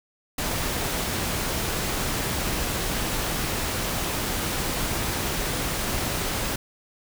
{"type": "noise", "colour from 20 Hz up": "pink", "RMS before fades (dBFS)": -27, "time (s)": [0.38, 6.56], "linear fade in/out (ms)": 5, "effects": []}